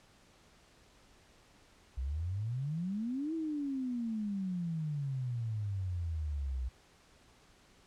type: exponential two-way sweep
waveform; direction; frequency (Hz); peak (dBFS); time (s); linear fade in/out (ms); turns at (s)
sine; up then down; 61 to 329.6 to 61; -33; 1.97-6.69; 10; 3.34
effects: pink hiss -63 dBFS RMS until 7.86 s + low-pass 8000 Hz 12 dB/octave